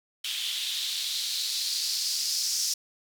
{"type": "noise with band-pass filter sweep", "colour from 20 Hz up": "blue", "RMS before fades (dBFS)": -30, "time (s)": [0.24, 2.74], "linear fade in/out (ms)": 5, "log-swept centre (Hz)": [3200, 5500], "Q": 3.9, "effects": []}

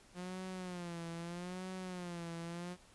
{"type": "tone with vibrato", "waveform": "sawtooth", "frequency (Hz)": 176.8, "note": "F3", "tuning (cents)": 22, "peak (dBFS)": -38, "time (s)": [0.14, 2.77], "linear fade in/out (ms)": 50, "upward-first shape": "sine", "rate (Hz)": 0.79, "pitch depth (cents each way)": 94, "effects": ["pink hiss -63 dBFS RMS until 2.94 s", "resampled to 24000 Hz"]}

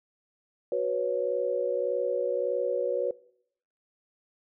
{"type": "chord", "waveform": "sine", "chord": "F# suspended fourth", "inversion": "none", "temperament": "just", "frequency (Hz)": [370, 493.3, 555], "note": ["F#4", "B4", "C#5"], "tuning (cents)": [0, -2, 2], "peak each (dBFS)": [-32, -28, -29], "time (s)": [0.72, 3.11], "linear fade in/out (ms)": 2, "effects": ["noise-tail reverb RT60 0.7 s tail -21 dB re dry"]}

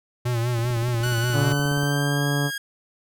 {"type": "tone with vibrato", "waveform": "square", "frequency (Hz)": 119.2, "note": "A#2", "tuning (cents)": 39, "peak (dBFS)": -22, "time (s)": [0.25, 1.53], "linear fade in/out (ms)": 10, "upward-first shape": "sine", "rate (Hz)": 5.1, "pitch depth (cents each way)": 66}
{"type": "click train", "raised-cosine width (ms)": 3, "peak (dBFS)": -24, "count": 22, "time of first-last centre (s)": [0.59, 1.833], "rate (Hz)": 16.9}
{"type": "tone with pitch glide", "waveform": "sawtooth", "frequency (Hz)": [1480, 1632.7], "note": ["F#6", "G#6"], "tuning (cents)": [0, -30], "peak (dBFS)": -24, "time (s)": [1.03, 2.58], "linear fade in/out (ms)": 5, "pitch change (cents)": 170, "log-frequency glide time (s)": [1.36, 2.27]}
{"type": "harmonic tone", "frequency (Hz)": 143.3, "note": "D3", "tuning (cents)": -42, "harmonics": [1, 2, 3, 4, 5, 6, 7, 8, 9], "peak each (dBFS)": [-22, -28, -32, -34, -36, -38, -39, -40, -41], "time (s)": [1.32, 2.51], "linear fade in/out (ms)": 50}
{"effects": []}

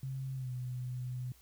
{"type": "tone with pitch glide", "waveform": "sine", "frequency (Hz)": [133, 125.54], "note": ["C3", "B2"], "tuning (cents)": [29, 29], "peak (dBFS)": -36, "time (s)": [0.03, 1.32], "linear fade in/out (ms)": 2, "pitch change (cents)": -100, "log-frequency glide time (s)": [0.35, 0.51], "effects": ["added 60 Hz sine -63 dBFS peak until 1.41 s", "white hiss -64 dBFS RMS until 1.41 s"]}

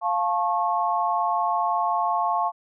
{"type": "chord", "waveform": "sine", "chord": "F augmented", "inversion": "none", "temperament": "just", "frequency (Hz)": [698.5, 873.1, 1091.3], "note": ["F5", "A5", "C#6"], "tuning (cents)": [0, -14, -27], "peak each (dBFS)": -25, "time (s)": [0.01, 2.52], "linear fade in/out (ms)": 50, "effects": []}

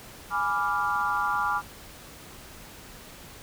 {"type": "chord", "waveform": "sine", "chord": "G# diminished seventh", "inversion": "none", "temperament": "equal", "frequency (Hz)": [830.6, 987.8, 1174.7, 1396.9], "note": ["G#5", "B5", "D6", "F6"], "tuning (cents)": [0, 0, 0, 0], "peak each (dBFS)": [-30, -31, -28, -29], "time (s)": [0.3, 1.62], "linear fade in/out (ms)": 50, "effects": ["pink hiss -46 dBFS RMS until 3.42 s"]}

